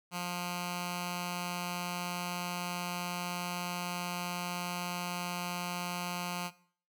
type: tone with notch filter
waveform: 10% pulse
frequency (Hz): 176.8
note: F3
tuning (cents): +22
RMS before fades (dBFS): -37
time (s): 0.11-6.51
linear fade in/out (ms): 50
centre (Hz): 420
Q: 0.55
effects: noise-tail reverb RT60 0.5 s tail -18 dB re dry